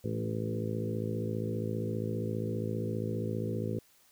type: harmonic tone with a mistuned harmonic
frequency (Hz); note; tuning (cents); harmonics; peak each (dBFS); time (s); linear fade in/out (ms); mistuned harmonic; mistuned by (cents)
55; A1; 0; 2 / 3 / 4 / 5 / 6 / 7 / 8 / 9; -35 / -40 / -38 / -43 / -43 / -40 / -42 / -41; 0.04-3.79; 5; 4; -24
effects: white hiss -64 dBFS RMS until 4.11 s